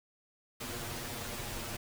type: noise with comb filter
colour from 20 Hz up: pink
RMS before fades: -40 dBFS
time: 0.6-1.77 s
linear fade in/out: 10 ms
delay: 8.5 ms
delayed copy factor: +0.95
effects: none